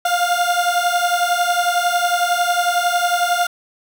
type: beating tone pair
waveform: 30% pulse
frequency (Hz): 698.5 / 709.5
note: F5 / F5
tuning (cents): 0 / +27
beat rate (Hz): 11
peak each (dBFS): -16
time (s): 0.05-3.47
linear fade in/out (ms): 5
effects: none